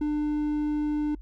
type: tone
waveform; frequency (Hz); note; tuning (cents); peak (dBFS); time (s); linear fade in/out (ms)
triangle; 298.9; D4; +31; -22; 0.01-1.15; 5
effects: noise-tail reverb RT60 0.1 s tail -26 dB re dry + added 48 Hz sine -40 dBFS peak until 1.21 s